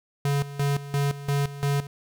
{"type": "tone with tremolo", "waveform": "square", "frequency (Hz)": 141.7, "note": "C#3", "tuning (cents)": 38, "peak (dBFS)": -22, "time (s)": [0.25, 1.87], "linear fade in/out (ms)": 2, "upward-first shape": "square", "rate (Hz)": 2.9, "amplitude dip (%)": 80, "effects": []}